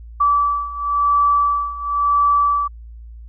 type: beating tone pair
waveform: sine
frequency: 1155 / 1155.96 Hz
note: D6 / D6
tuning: -29 / -28 cents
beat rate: 0.96 Hz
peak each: -16 / -19 dBFS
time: 0.2-2.68 s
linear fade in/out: 10 ms
effects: added 57 Hz sine -34 dBFS peak until 3.28 s